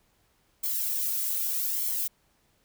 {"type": "noise with flanger", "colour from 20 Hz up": "violet", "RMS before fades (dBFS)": -29, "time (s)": [0.63, 2.08], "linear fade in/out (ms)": 10, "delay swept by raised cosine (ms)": [0.92, 2.42], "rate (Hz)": 0.82, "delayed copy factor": 0.7, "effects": ["pink hiss -68 dBFS RMS until 2.64 s"]}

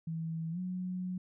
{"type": "tone with pitch glide", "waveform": "sine", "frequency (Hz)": [162.8, 182.74], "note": ["E3", "F#3"], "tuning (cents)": [-21, -21], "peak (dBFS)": -34, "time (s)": [0.07, 1.18], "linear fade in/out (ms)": 5, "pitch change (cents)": 200, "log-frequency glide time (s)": [0.51, 0.59], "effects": []}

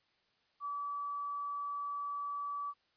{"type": "tone", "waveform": "sine", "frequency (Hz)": 1150, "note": "D6", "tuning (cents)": -37, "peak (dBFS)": -36, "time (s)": [0.6, 2.74], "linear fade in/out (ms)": 50, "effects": ["white hiss -74 dBFS RMS until 2.96 s", "resampled to 11025 Hz"]}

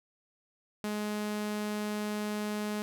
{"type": "tone", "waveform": "sawtooth", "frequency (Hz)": 210, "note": "G#3", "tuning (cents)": 19, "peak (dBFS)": -28, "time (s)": [0.84, 2.82], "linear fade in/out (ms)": 0, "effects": []}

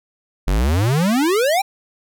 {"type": "exponential sweep", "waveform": "square", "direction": "up", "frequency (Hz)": [42.21, 819], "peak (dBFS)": -15, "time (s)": [0.47, 1.62], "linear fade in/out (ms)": 10, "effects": []}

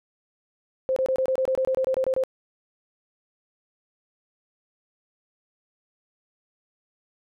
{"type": "tone bursts", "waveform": "sine", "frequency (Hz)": 523.3, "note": "C5", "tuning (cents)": 0, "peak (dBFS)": -20, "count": 14, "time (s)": [0.89, 2.237], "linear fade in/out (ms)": 0, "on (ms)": 73, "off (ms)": 25, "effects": []}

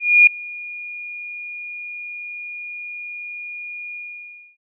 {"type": "tone with ADSR envelope", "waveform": "sine", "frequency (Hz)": 2433, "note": "D#7", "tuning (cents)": -39, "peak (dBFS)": -5, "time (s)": [0, 4.57], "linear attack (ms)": 270, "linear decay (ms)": 3, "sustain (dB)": -24, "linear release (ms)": 620, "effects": []}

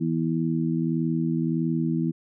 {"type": "harmonic tone", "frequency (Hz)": 81.6, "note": "E2", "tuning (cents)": -17, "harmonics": [2, 3, 4], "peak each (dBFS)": [-25, -27, -28], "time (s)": [0, 2.12], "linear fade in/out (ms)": 20, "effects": []}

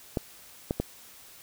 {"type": "clicks", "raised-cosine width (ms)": 2, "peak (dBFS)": -13, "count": 3, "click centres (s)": [0.172, 0.709, 0.8], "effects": ["white hiss -51 dBFS RMS until 1.42 s"]}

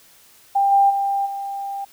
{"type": "tone with level steps", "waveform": "sine", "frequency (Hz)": 794, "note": "G5", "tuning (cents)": 22, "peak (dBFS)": [-14, -11, -18, -25], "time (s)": [0.55, 1.85], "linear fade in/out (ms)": 10, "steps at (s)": [0.71, 0.89, 1.25], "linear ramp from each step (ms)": 20, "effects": ["white hiss -51 dBFS RMS until 1.92 s"]}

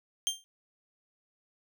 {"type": "tone with exponential decay", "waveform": "25% pulse", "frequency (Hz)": 3172, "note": "G7", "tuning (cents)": 20, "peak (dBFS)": -20, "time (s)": [0.27, 0.44], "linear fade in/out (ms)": 0, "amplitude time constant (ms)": 35, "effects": []}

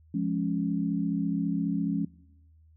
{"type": "chord", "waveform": "sine", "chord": "Db major", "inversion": "first", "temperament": "just", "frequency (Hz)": [173.24, 207.9, 277.2], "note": ["F3", "Ab3", "Db4"], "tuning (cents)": [-14, 2, 0], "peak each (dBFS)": -30, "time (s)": [0.14, 2.05], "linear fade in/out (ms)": 5, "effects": ["noise-tail reverb RT60 1.0 s tail -23 dB re dry", "added 79 Hz sine -55 dBFS peak until 2.76 s"]}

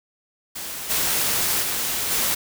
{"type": "noise with level steps", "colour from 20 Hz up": "white", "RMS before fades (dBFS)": [-32, -22, -25, -22], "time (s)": [0.55, 2.35], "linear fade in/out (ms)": 10, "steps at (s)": [0.89, 1.61, 2.1], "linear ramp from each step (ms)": 20, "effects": []}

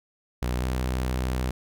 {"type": "tone pair in turn", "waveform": "sawtooth", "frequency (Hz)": [61.74, 63.33], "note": ["B1", "B1"], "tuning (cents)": [0, 44], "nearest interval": "unison", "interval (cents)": 44, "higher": "second", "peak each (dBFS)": -21, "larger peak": "neither", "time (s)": [[0.42, 0.63], [0.63, 1.51]], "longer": "second", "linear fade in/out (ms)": 5, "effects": []}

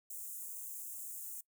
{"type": "high-pass noise", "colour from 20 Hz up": "white", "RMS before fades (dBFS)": -45, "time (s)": [0.1, 1.41], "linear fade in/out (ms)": 5, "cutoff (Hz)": 6900, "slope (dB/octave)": 48, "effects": ["noise-tail reverb RT60 0.1 s tail -22 dB re dry"]}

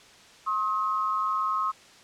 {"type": "tone pair together", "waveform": "sine", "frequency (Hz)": [1068.8, 1271], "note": ["C6", "D#6"], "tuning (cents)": [36, 36], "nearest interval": "minor third", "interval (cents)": 300, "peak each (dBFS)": -27, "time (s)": [0.46, 1.72], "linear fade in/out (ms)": 20, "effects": ["white hiss -52 dBFS RMS until 2.03 s", "low-pass 6000 Hz 12 dB/octave"]}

